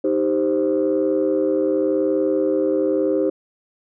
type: chord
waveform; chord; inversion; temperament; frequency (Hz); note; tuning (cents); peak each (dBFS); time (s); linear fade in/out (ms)
sine; C minor; first; equal; 311.1 / 392 / 523.3; Eb4 / G4 / C5; 0 / 0 / 0; -20; 0.04-3.3; 5
effects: tanh soft clip ceiling -10 dBFS